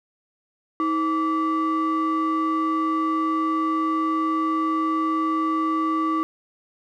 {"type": "ring-modulated tone", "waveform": "triangle", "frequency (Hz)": 419.4, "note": "G#4", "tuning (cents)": 17, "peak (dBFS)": -15, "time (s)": [0.8, 6.23], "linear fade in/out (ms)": 0, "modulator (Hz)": 738, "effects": []}